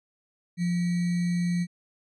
sine tone with sample-and-hold, 175.2 Hz, F3, 6 cents sharp, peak -23 dBFS, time 0.57-1.67 s, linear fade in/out 50 ms, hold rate 2100 Hz, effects resampled to 22050 Hz

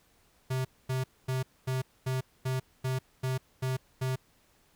square tone bursts, 130 Hz, C3, 11 cents flat, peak -29 dBFS, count 10, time 0.5-4.16 s, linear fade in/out 10 ms, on 150 ms, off 240 ms, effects pink hiss -66 dBFS RMS until 4.75 s

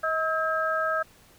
sine tone cluster, 635 / 1289 / 1608 Hz, D#5 / E6 / G6, +35 / -39 / +44 cents, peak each -28 / -27 / -29 dBFS, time 0.03-1.03 s, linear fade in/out 10 ms, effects pink hiss -56 dBFS RMS until 1.38 s

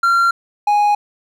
triangle tone pair in turn, 1376 / 828 Hz, F6 / G#5, -26 / -5 cents, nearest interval major sixth, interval 879 cents, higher first, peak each -9 dBFS, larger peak neither, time 0.03-0.31 / 0.67-0.95 s, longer neither, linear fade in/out 5 ms, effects none

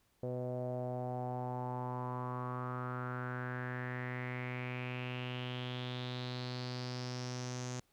sawtooth tone with low-pass filter sweep, 125 Hz, B2, 21 cents sharp, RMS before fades -40 dBFS, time 0.23-7.8 s, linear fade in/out 2 ms, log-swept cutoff 540 to 6600 Hz, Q 5.3, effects pink hiss -74 dBFS RMS until 7.92 s

